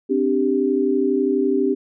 sine chord, C suspended second, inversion none, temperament equal, 261.6 / 293.7 / 392 Hz, C4 / D4 / G4, 0 / 0 / 0 cents, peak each -21 / -22 / -19 dBFS, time 0.09-1.75 s, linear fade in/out 20 ms, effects none

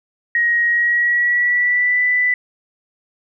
sine tone with pitch glide, 1887 to 1986.5 Hz, A#6 to B6, +21 to +10 cents, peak -13 dBFS, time 0.35-2.34 s, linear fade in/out 2 ms, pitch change +89 cents, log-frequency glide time 0.67-2.02 s, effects none

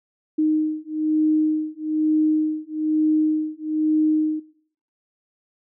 sine beating tone pair, 309.1 / 310.2 Hz, D#4 / D#4, -11 / -5 cents, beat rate 1.1 Hz, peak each -22 dBFS, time 0.38-4.4 s, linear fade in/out 10 ms, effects noise-tail reverb RT60 0.6 s tail -18 dB re dry

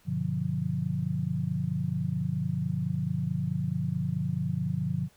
sine chord, G dominant seventh, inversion none, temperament just, 98 / 122.5 / 147 / 176.4 Hz, G2 / B2 / D3 / F3, 0 / -14 / +2 / +18 cents, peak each -36 / -34 / -31 / -31 dBFS, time 0.05-5.09 s, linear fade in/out 50 ms, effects pink hiss -62 dBFS RMS until 5.16 s

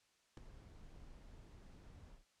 brown noise with ADSR envelope, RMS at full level -40 dBFS, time 0.37-2.25 s, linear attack 4 ms, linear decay 5 ms, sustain -17 dB, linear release 160 ms, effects white hiss -75 dBFS RMS until 2.4 s + low-pass 7000 Hz 12 dB/octave

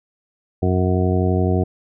harmonic tone, 91.8 Hz, F#2, 13 cents flat, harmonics 1 / 2 / 3 / 4 / 5 / 7 / 8, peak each -18 / -22 / -25 / -23 / -26 / -28 / -29 dBFS, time 0.62-1.64 s, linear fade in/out 10 ms, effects none

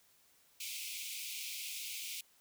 pink high-pass noise, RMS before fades -43 dBFS, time 0.6-2.21 s, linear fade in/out 5 ms, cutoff 2200 Hz, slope 96 dB/octave, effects white hiss -68 dBFS RMS until 2.4 s

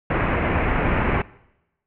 pink low-pass noise, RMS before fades -21 dBFS, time 0.1-1.22 s, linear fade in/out 5 ms, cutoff 2500 Hz, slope 48 dB/octave, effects noise-tail reverb RT60 0.9 s tail -21 dB re dry

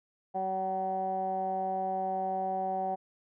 15% pulse tone with low-pass filter, 189.4 Hz, F#3, 41 cents sharp, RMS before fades -32 dBFS, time 0.34-2.96 s, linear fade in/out 20 ms, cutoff 750 Hz, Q 7.5, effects none

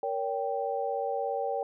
sine chord, G diminished, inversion first, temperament equal with one note detuned, 466.2 / 563.1 / 784 Hz, Bb4 / Db5 / G5, 0 / +27 / 0 cents, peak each -33 / -33 / -32 dBFS, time 0.03-1.63 s, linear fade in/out 2 ms, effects none

